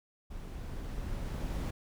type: noise with level ramp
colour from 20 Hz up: brown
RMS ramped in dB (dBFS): -43 to -33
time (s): 0.3-1.71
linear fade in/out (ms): 10
effects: none